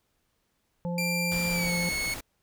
harmonic tone, 173.8 Hz, F3, 8 cents flat, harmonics 1 / 3 / 5, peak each -29 / -35 / -41 dBFS, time 0.85-1.89 s, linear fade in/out 0 ms
sawtooth tone with pitch glide, 2366 to 2195 Hz, D7 to C#7, +12 to -18 cents, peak -25 dBFS, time 0.98-2.14 s, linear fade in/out 2 ms, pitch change -130 cents, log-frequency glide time 1.52-1.73 s
pink noise, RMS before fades -38 dBFS, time 1.31-2.21 s, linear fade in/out 10 ms
effects pink hiss -74 dBFS RMS until 2.42 s

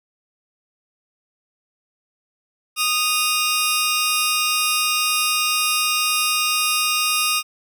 15% pulse tone pair together, 1238 / 2785 Hz, D#6 / F7, -9 / -5 cents, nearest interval octave + major second, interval 1404 cents, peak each -14 dBFS, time 2.76-7.43 s, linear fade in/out 50 ms, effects none

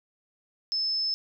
sine tone, 5240 Hz, E8, 11 cents flat, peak -25 dBFS, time 0.72-1.14 s, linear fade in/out 0 ms, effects none

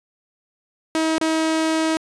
sawtooth tone with dropouts, 319.4 Hz, D#4, 45 cents sharp, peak -14 dBFS, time 0.95-1.97 s, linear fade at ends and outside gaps 1 ms, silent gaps 1.182-1.212 s, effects resampled to 22050 Hz

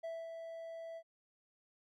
triangle tone with ADSR envelope, 659.3 Hz, E5, in tune, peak -37 dBFS, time 0.03-1.03 s, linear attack 15 ms, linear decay 230 ms, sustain -5 dB, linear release 62 ms, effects none

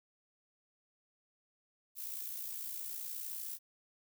violet noise with amplitude modulation, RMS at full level -40 dBFS, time 1.95-3.59 s, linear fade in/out 50 ms, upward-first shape sine, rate 59.5 Hz, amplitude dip 50%, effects none

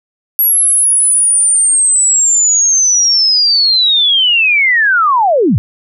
sine linear sweep, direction down, 11520 to 77.78 Hz, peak -7 dBFS, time 0.39-5.58 s, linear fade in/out 0 ms, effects none

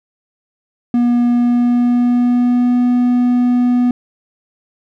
triangle tone with pitch glide, 240.8 to 245.7 Hz, B3 to B3, -44 to -9 cents, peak -8 dBFS, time 0.94-3.91 s, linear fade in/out 2 ms, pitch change +35 cents, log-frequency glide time 1.28-2.79 s, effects none

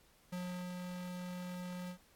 square tone with ADSR envelope, 179.8 Hz, F#3, 49 cents flat, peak -39 dBFS, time 0.32-1.98 s, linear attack 10 ms, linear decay 380 ms, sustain -3 dB, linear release 84 ms, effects pink hiss -67 dBFS RMS until 2.15 s + AAC 64 kbps

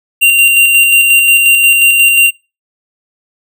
square tone with tremolo, 2771 Hz, F7, 14 cents flat, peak -4 dBFS, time 0.21-2.31 s, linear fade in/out 20 ms, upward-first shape square, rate 5.6 Hz, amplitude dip 30%, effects noise-tail reverb RT60 0.3 s tail -25 dB re dry

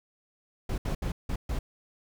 brown noise bursts at uneven times, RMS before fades -30 dBFS, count 5, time 0.69-0.78 / 0.85-0.95 / 1.02-1.12 / 1.29-1.36 / 1.49-1.59 s, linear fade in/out 5 ms, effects none

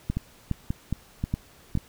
two click trains, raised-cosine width 5 ms, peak -13 / -14 dBFS, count 5 / 4, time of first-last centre 0.1-1.753 / 0.17-1.774 s, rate 2.42 / 1.87 Hz, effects pink hiss -54 dBFS RMS until 1.88 s

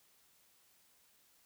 silence, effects white hiss -69 dBFS RMS until 1.45 s

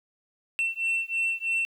sine beating tone pair, 2695 / 2698.1 Hz, E7 / E7, +38 / +40 cents, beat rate 3.1 Hz, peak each -26 dBFS, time 0.59-1.65 s, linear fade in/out 0 ms, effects tanh soft clip ceiling -22 dBFS + 10-bit

